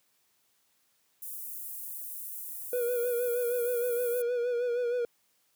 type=high-pass noise; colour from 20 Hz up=pink; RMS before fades=-40 dBFS; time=1.22-4.22 s; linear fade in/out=5 ms; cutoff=11000 Hz; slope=24 dB/octave
type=tone with vibrato; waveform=triangle; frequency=484.2 Hz; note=B4; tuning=34 cents flat; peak=-25 dBFS; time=2.73-5.05 s; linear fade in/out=2 ms; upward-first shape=sine; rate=6.4 Hz; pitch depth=46 cents each way
effects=white hiss -71 dBFS RMS until 5.55 s + high-pass 80 Hz 12 dB/octave